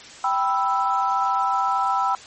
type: chord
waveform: sine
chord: E minor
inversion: first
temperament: equal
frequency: 784 / 987.8 / 1318.5 Hz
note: G5 / B5 / E6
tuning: 0 / 0 / 0 cents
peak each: -23 dBFS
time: 0.24-2.15 s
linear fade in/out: 2 ms
effects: white hiss -42 dBFS RMS until 2.26 s + MP3 32 kbps